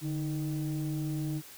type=tone pair together; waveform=sine; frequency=147.86 / 313.3 Hz; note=D3 / D#4; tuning=+12 / +12 cents; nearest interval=octave + minor second; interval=1300 cents; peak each=-30 / -33 dBFS; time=0.01-1.42 s; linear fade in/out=50 ms; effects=tanh soft clip ceiling -27 dBFS + white hiss -50 dBFS RMS until 1.57 s